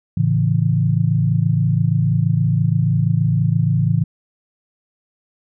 sine chord, A major, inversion none, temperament equal, 110 / 138.59 / 164.81 Hz, A2 / C#3 / E3, 0 / 0 / 0 cents, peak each -18 dBFS, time 0.17-4.04 s, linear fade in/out 5 ms, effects none

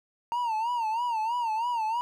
triangle tone with vibrato, 920 Hz, A#5, 23 cents flat, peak -24 dBFS, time 0.32-2.01 s, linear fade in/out 0 ms, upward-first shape sine, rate 3.1 Hz, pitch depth 110 cents each way, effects none

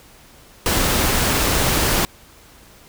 pink noise, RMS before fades -18 dBFS, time 0.66-2.05 s, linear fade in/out 0 ms, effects pink hiss -47 dBFS RMS until 2.88 s

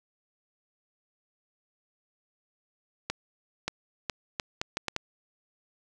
accelerating click train, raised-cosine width 0.2 ms, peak -12 dBFS, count 8, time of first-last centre 3.1-4.964 s, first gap 580 ms, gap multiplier 0.72, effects none

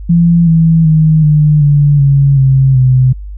sine tone with pitch steps, 170 / 163.36 / 156.97 / 150.84 / 144.95 / 139.28 / 133.84 / 128.61 Hz, F3 / E3 / D#3 / D3 / D3 / C#3 / C3 / C3, -46 / -15 / +16 / +47 / -22 / +9 / +40 / -29 cents, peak -4 dBFS, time 0.09-3.13 s, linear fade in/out 10 ms, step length 380 ms, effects added 50 Hz sine -22 dBFS peak until 3.37 s

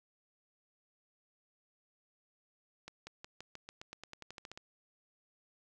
accelerating click train, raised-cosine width 0.2 ms, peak -29 dBFS, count 16, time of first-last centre 2.88-4.575 s, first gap 190 ms, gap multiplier 0.92, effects none

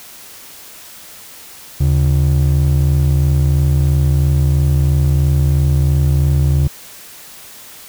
triangle ring-modulated tone, 107 Hz, A2, 48 cents flat, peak -5 dBFS, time 1.8-6.68 s, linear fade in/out 10 ms, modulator 31.5 Hz, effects white hiss -37 dBFS RMS until 7.88 s

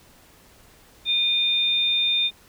sine tone pair together, 2446 / 3620 Hz, D#7 / A7, -30 / +48 cents, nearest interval perfect fifth, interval 678 cents, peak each -28 / -19 dBFS, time 1.05-2.31 s, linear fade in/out 50 ms, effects pink hiss -53 dBFS RMS until 2.48 s

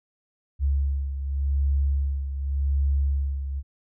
sine beating tone pair, 69.3 / 70.17 Hz, C#2 / C#2, 0 / +22 cents, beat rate 0.87 Hz, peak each -22 / -29 dBFS, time 0.59-3.63 s, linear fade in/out 50 ms, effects none

